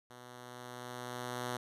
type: tone with level ramp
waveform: 5% pulse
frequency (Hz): 123.47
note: B2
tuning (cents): 0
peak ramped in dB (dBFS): -40 to -24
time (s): 0.1-1.57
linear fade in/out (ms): 5
effects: resampled to 32000 Hz